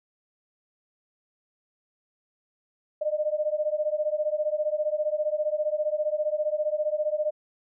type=beating tone pair; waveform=sine; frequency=600 / 615 Hz; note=D5 / D#5; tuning=+37 / -20 cents; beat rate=15 Hz; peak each=-27 dBFS; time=3.01-7.31 s; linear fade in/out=10 ms; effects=none